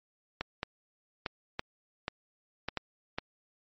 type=clicks; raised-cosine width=0.3 ms; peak=-16 dBFS; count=8; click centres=0.41 / 0.631 / 1.262 / 1.594 / 2.081 / 2.686 / 2.773 / 3.185 s; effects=MP3 32 kbps